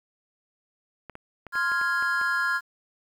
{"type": "clicks", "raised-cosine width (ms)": 0.5, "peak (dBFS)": -25, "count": 8, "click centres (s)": [1.097, 1.154, 1.467, 1.555, 1.718, 1.814, 2.025, 2.214]}
{"type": "chord", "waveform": "triangle", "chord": "F minor", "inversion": "second", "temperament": "equal", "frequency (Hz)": [1046.5, 1396.9, 1661.2], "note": ["C6", "F6", "Ab6"], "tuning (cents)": [0, 0, 0], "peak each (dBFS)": [-29, -24, -25], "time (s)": [1.52, 2.61], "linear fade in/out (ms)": 50}
{"effects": ["9-bit"]}